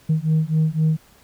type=beating tone pair; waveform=sine; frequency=155.56 / 159.46 Hz; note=D#3 / D#3; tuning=0 / +43 cents; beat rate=3.9 Hz; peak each=-18 dBFS; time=0.09-0.97 s; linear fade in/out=10 ms; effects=tanh soft clip ceiling -12 dBFS + pink hiss -53 dBFS RMS until 1.23 s